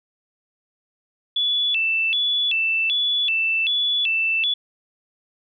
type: tone with vibrato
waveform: sine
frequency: 3019 Hz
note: F#7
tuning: 34 cents sharp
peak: -18 dBFS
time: 1.36-4.54 s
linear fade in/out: 5 ms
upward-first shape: square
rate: 1.3 Hz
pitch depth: 220 cents each way
effects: none